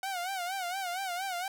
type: tone with vibrato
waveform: sawtooth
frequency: 740 Hz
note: F#5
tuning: in tune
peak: -29 dBFS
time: 0.03-1.48 s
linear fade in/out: 2 ms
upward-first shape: sine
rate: 4.3 Hz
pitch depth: 110 cents each way
effects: none